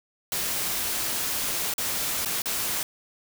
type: noise with dropouts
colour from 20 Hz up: white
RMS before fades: -28 dBFS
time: 0.32-2.83 s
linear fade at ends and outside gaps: 1 ms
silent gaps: 1.738-1.781 / 2.249-2.258 / 2.419-2.457 s
effects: none